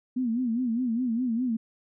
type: tone with vibrato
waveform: sine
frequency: 240 Hz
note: B3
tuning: 49 cents flat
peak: -24 dBFS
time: 0.16-1.57 s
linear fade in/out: 10 ms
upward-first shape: sine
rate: 4.9 Hz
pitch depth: 130 cents each way
effects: none